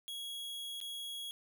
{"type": "tone with dropouts", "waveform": "45% pulse", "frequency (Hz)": 3322, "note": "G#7", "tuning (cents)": 0, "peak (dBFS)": -40, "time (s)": [0.08, 1.31], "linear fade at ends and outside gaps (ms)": 0, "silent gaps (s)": [0.803, 0.813], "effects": []}